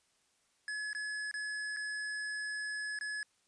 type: tone with dropouts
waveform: square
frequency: 1700 Hz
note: G#6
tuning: 40 cents sharp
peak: -37 dBFS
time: 0.68-3.23 s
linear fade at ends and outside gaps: 1 ms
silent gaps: 0.931-0.949 / 1.313-1.34 / 1.764-1.769 / 2.989-3.01 s
effects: white hiss -73 dBFS RMS until 3.47 s + resampled to 22050 Hz